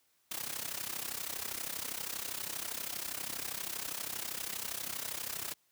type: noise with amplitude modulation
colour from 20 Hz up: white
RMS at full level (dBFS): -36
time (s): 0.31-5.54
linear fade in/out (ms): 5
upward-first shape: sine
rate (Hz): 32.5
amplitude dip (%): 80
effects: white hiss -73 dBFS RMS until 5.71 s + high-pass 60 Hz 12 dB/octave